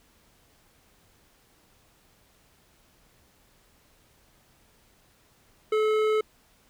sine tone with hard clipping, 431.6 Hz, A4, 33 cents flat, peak -23 dBFS, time 5.72-6.21 s, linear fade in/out 5 ms, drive 12 dB, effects pink hiss -62 dBFS RMS until 6.69 s

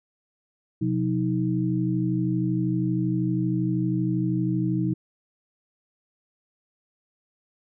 sine tone cluster, 126.4 / 179.1 / 315.7 Hz, B2 / F3 / D#4, +41 / +44 / +25 cents, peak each -26 dBFS, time 0.81-4.94 s, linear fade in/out 10 ms, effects none

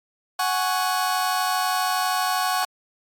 sawtooth chord, F# suspended second, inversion none, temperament just, 740 / 832.5 / 1110 Hz, F#5 / G#5 / C#6, 0 / +4 / +2 cents, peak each -20 / -24 / -21 dBFS, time 0.39-2.65 s, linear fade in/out 5 ms, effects AAC 64 kbps

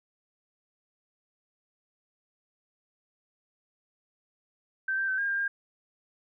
sine tone with pitch steps, 1554 / 1574 / 1534 / 1616 / 1598 / 1609 Hz, G6 / G6 / G6 / G#6 / G6 / G6, -16 / +7 / -38 / -48 / +33 / +45 cents, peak -26 dBFS, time 4.88-5.48 s, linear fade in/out 5 ms, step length 100 ms, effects none

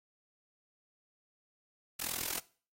white noise with amplitude modulation, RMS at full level -33 dBFS, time 1.99-2.4 s, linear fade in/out 10 ms, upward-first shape sine, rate 41.7 Hz, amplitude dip 100%, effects noise-tail reverb RT60 0.4 s tail -20 dB re dry + AAC 48 kbps

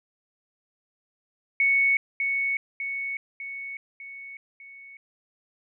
sine tone with echo, 2217 Hz, C#7, in tune, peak -18 dBFS, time 1.6-1.97 s, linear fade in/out 2 ms, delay 600 ms, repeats 5, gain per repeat -5 dB, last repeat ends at 4.97 s, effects none

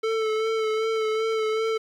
square tone with vibrato, 440.6 Hz, A4, 2 cents sharp, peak -23 dBFS, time 0.03-1.78 s, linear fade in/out 10 ms, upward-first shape sine, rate 2.6 Hz, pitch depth 26 cents each way, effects low-pass 4000 Hz 12 dB/octave + 9-bit

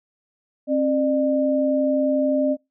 sine tone pair together, 267.7 / 601 Hz, C4 / D5, +40 / +40 cents, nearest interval octave + major second, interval 1400 cents, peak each -20 dBFS, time 0.67-2.57 s, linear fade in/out 50 ms, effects noise-tail reverb RT60 0.2 s tail -22 dB re dry

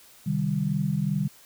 sine chord, C minor, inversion none, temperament equal with one note detuned, 130.81 / 152.8 / 196 Hz, C3 / Eb3 / G3, 0 / -31 / 0 cents, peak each -31 / -26 / -27 dBFS, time 0.26-1.28 s, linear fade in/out 10 ms, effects white hiss -53 dBFS RMS until 1.45 s

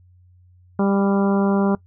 harmonic tone with a mistuned harmonic, 198.1 Hz, G3, 18 cents sharp, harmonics 1 / 2 / 3 / 4 / 5 / 6 / 7, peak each -17 / -23 / -27 / -29 / -31 / -33 / -34 dBFS, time 0.79-1.75 s, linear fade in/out 2 ms, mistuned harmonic 6, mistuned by -17 cents, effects noise-tail reverb RT60 0.1 s tail -21 dB re dry + added 90 Hz sine -49 dBFS peak until 1.86 s

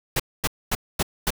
pink noise bursts, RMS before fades -22 dBFS, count 5, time 0.16-1.305 s, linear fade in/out 5 ms, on 37 ms, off 240 ms, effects none

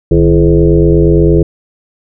sine tone with frequency modulation, 245.6 Hz, B3, 9 cents flat, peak -4 dBFS, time 0.11-1.43 s, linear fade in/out 5 ms, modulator 88.7 Hz, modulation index 2.5, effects none

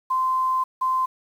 sine tone pair in turn, 1037 / 1037 Hz, C6 / C6, -16 / -16 cents, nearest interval unison, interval 0 cents, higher neither, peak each -19 dBFS, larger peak neither, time 0.1-0.64 / 0.81-1.06 s, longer first, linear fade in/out 10 ms, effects 8-bit

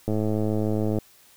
click train, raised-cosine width 2 ms, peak -13 dBFS, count 98, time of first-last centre 0.08-0.987 s, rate 107 Hz, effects white hiss -55 dBFS RMS until 1.36 s

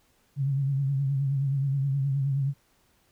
sine tone with vibrato, 137.6 Hz, C#3, 12 cents flat, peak -23 dBFS, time 0.36-2.54 s, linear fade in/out 50 ms, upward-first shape triangle, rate 9.5 Hz, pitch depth 69 cents each way, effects pink hiss -66 dBFS RMS until 3.11 s

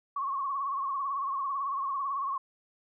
sine tone with vibrato, 1100 Hz, C#6, 14 cents flat, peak -29 dBFS, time 0.16-2.38 s, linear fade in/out 5 ms, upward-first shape triangle, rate 18 Hz, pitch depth 88 cents each way, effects none

